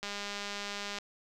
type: click train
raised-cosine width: 0.2 ms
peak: -21 dBFS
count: 195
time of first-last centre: 0.03-0.986 s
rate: 203 Hz
effects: none